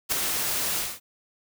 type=noise with ADSR envelope; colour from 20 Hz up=white; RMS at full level=-22 dBFS; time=0.09-1 s; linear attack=31 ms; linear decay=7 ms; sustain=-5 dB; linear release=230 ms; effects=none